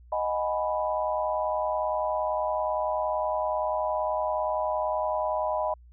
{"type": "chord", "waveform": "sine", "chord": "G# minor seventh", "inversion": "second", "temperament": "equal", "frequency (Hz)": [622.3, 740, 830.6, 987.8], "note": ["D#5", "F#5", "G#5", "B5"], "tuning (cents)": [0, 0, 0, 0], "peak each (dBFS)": [-28, -34, -33, -30], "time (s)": [0.12, 5.74], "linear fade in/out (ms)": 5, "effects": ["added 60 Hz sine -49 dBFS peak until 5.92 s"]}